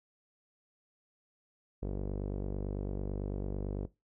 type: tone with low-pass filter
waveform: sawtooth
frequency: 49 Hz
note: G1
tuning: in tune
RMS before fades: -36 dBFS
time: 1.82-3.86 s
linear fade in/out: 10 ms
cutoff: 460 Hz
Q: 1.9
effects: noise-tail reverb RT60 0.2 s tail -17 dB re dry